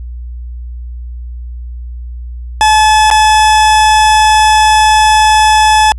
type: tone with dropouts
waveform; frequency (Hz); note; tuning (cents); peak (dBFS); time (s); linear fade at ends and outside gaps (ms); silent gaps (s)
40% pulse; 861; A5; -38; -4; 2.61-5.92; 0; 3.102-3.112
effects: added 60 Hz sine -21 dBFS peak until 5.98 s + resampled to 24000 Hz